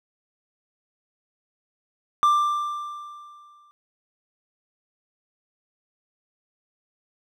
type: tone with exponential decay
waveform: triangle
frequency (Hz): 1183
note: D6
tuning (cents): +12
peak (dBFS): -12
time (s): 2.23-3.71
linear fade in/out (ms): 0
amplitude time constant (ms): 320
effects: none